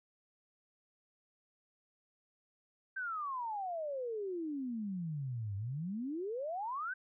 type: exponential two-way sweep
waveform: sine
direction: down then up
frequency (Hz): 1579 to 96.3 to 1579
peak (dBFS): -36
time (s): 2.96-6.94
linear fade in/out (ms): 10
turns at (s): 5.56
effects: none

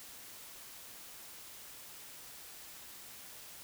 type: silence
effects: white hiss -51 dBFS RMS until 3.63 s

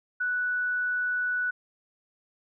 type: tone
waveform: sine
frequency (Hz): 1480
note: F#6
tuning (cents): 0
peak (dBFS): -25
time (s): 0.2-1.51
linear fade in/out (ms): 10
effects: none

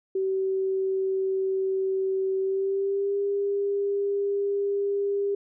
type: tone with pitch glide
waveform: sine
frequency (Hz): 382.6 to 401.2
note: G4 to G4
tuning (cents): -42 to +40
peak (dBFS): -23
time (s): 0.15-5.35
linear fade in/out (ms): 5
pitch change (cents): +82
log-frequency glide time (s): 2.39-3.16
effects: none

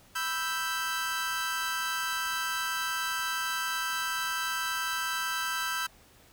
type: chord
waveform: sawtooth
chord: E minor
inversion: second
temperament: equal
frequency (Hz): 987.8 / 1318.5 / 1568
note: B5 / E6 / G6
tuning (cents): 0 / 0 / 0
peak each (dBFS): -34 / -30 / -29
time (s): 0.15-5.87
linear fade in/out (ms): 10
effects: pink hiss -58 dBFS RMS until 6.32 s

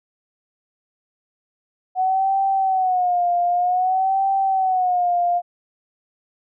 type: tone with vibrato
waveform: sine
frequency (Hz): 739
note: F#5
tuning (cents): -2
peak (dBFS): -16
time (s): 1.95-5.42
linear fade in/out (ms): 50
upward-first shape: sine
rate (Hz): 0.53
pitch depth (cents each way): 92
effects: none

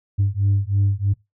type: beating tone pair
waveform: sine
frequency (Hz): 98.1 / 101.2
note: G2 / G#2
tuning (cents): +2 / -44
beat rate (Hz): 3.1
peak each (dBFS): -18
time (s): 0.18-1.14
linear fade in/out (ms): 20
effects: noise-tail reverb RT60 0.2 s tail -21 dB re dry + tanh soft clip ceiling -12 dBFS

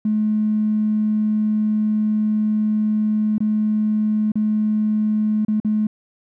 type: tone with dropouts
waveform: triangle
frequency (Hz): 213.9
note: A3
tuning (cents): -49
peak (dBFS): -12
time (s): 0.05-5.87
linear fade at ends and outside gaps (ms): 5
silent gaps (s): 3.382-3.404 / 4.319-4.355 / 5.45-5.482 / 5.601-5.647
effects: tanh soft clip ceiling -14 dBFS

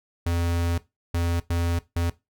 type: tone bursts at uneven times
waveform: square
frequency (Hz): 85.4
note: F2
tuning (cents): -38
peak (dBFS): -23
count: 4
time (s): 0.26-0.78 / 1.14-1.4 / 1.5-1.79 / 1.96-2.1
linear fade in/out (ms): 5
effects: noise-tail reverb RT60 0.2 s tail -17 dB re dry

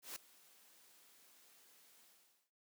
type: noise with ADSR envelope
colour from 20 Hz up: white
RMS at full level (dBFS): -45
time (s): 0.02-2.51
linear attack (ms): 140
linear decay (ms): 4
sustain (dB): -21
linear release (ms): 480
effects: high-pass 200 Hz 12 dB/octave

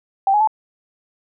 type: tone with pitch steps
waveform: sine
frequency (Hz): 781 / 837 / 870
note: G5 / G#5 / A5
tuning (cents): -7 / +13 / -20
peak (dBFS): -12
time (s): 0.27-0.474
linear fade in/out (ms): 2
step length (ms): 68
effects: none

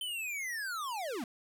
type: linear sweep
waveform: square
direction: down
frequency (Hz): 3101 to 207.7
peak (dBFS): -36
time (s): 0.01-1.24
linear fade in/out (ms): 2
effects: none

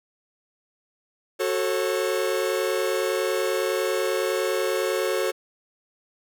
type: chord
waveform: 45% pulse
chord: F# minor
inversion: none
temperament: equal with one note detuned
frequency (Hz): 370 / 440 / 541.7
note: F#4 / A4 / C#5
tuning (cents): 0 / 0 / -40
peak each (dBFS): -27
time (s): 1.39-5.32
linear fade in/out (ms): 20
effects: none

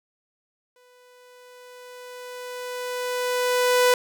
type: tone with exponential growth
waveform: sawtooth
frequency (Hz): 496.4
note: B4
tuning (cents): +9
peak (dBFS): -11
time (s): 0.76-3.94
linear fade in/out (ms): 2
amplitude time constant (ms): 690
effects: none

